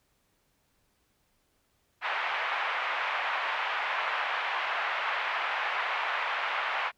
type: band-pass noise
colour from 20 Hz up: pink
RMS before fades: -31 dBFS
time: 2.01-6.92 s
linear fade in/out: 50 ms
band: 770 to 2700 Hz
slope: 24 dB/octave
effects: pink hiss -72 dBFS RMS until 6.97 s